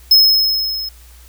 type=tone with level ramp; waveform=square; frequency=5170 Hz; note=E8; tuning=34 cents flat; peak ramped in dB=-5 to -23 dBFS; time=0.11-0.89 s; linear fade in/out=5 ms; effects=added 60 Hz sine -40 dBFS peak until 1.28 s + white hiss -47 dBFS RMS until 1.28 s